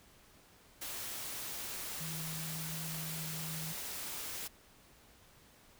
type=tone in noise; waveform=sine; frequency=159.1 Hz; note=D#3; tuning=39 cents sharp; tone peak=-42 dBFS; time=2-3.73 s; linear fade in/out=10 ms; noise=white; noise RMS=-42 dBFS; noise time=0.81-4.48 s; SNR=-3 dB; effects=pink hiss -62 dBFS RMS until 5.79 s